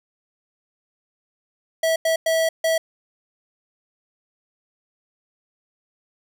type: tone bursts at uneven times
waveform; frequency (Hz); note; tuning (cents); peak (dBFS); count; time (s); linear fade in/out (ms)
square; 650; E5; -24; -18; 4; 1.83-1.96 / 2.05-2.16 / 2.26-2.49 / 2.64-2.78; 5
effects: none